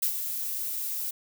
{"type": "noise with ADSR envelope", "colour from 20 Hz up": "violet", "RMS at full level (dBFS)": -24, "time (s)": [0.02, 1.11], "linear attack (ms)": 10, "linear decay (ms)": 83, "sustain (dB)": -8, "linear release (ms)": 7, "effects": []}